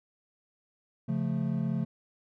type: chord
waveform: triangle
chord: Db augmented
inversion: none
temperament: equal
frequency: 138.59 / 174.61 / 220 Hz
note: Db3 / F3 / A3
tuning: 0 / 0 / 0 cents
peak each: -30 dBFS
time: 1.08-1.85 s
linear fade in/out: 10 ms
effects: none